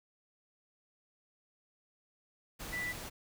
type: tone in noise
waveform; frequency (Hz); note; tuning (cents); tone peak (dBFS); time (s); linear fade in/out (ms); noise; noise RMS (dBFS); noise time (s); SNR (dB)
sine; 1975.5; B6; 0; -35; 2.72-2.93; 20; pink; -44; 2.59-3.1; +6
effects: none